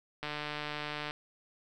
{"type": "click train", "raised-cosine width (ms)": 0.3, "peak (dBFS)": -21, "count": 132, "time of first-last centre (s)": [0.23, 1.109], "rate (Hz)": 149, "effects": []}